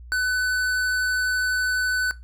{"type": "tone with hard clipping", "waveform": "triangle", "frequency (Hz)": 1502, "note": "F#6", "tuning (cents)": 26, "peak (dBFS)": -22, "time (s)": [0.12, 2.11], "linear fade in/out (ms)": 0, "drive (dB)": 16, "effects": ["noise-tail reverb RT60 0.2 s tail -18 dB re dry", "added 60 Hz sine -39 dBFS peak until 2.23 s"]}